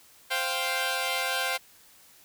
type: chord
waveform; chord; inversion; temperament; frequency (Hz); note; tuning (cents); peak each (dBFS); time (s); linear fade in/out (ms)
10% pulse; C suspended fourth; none; equal; 523.3 / 698.5 / 784; C5 / F5 / G5; 0 / 0 / 0; -23; 0.3-1.58; 20
effects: white hiss -56 dBFS RMS until 2.24 s